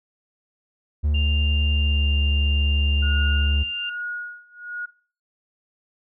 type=tone with pitch glide; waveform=triangle; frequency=74.2 to 72.67 Hz; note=D2 to D2; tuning=+18 to -18 cents; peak=-16 dBFS; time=1.03-3.64 s; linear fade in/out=20 ms; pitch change=-36 cents; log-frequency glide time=1.68-2.06 s
type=tone; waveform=sine; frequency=2794 Hz; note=F7; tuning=in tune; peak=-26 dBFS; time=1.14-3.9 s; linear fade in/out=10 ms
type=tone with tremolo; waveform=sine; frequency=1445 Hz; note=F#6; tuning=41 cents flat; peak=-26 dBFS; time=3.02-4.86 s; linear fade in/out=10 ms; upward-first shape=sine; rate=1.2 Hz; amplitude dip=95%
effects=noise-tail reverb RT60 0.4 s tail -18 dB re dry